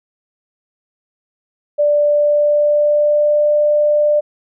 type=tone with pitch glide; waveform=sine; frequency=588 to 594.8 Hz; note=D5 to D5; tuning=+2 to +22 cents; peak=-10 dBFS; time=1.78-4.21 s; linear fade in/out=20 ms; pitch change=+20 cents; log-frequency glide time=2.02-3.5 s; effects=none